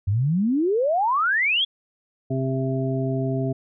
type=exponential sweep; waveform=sine; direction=up; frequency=92 to 3442 Hz; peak=-18 dBFS; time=0.07-1.65 s; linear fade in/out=10 ms
type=harmonic tone; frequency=132.3 Hz; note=C3; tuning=20 cents sharp; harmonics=1 / 2 / 3 / 5; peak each=-24 / -27 / -29 / -31 dBFS; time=2.3-3.53 s; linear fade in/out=10 ms
effects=none